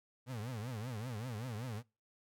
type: tone with vibrato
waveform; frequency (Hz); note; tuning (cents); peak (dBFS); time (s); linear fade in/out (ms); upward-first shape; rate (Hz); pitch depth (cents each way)
35% pulse; 116.54; A#2; 0; -38; 0.26-1.83; 50; triangle; 5.2; 250
effects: noise-tail reverb RT60 0.3 s tail -26 dB re dry